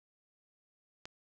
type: click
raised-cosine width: 0.2 ms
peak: -26 dBFS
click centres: 1.055 s
effects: none